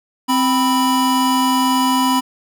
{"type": "tone pair together", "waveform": "square", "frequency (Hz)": [260.9, 987.8], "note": ["C4", "B5"], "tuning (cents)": [-5, 0], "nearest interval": "octave + major seventh", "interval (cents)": 2305, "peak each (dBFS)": -17, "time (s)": [0.28, 2.21], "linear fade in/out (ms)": 20, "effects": []}